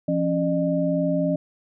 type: tone cluster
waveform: sine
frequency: 171.4 / 274.7 / 606 Hz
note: F3 / C#4 / D#5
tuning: -32 / -16 / -46 cents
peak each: -24 dBFS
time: 0.08-1.36 s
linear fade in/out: 5 ms
effects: none